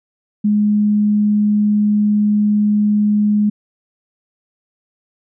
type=tone; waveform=sine; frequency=208.8 Hz; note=G#3; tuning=10 cents sharp; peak=-11 dBFS; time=0.44-3.5 s; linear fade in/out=10 ms; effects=none